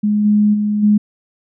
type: tone with level steps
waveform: sine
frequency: 209.1 Hz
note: G#3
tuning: 12 cents sharp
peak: -12 / -9 / -14 / -8 dBFS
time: 0.03-0.98 s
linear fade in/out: 10 ms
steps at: 0.24 / 0.53 / 0.82 s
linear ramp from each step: 20 ms
effects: none